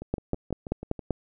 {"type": "two click trains", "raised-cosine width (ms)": 2, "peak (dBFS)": [-23, -12], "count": [7, 6], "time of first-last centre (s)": [[0.02, 0.992], [0.14, 1.107]], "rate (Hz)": [6.17, 5.17], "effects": []}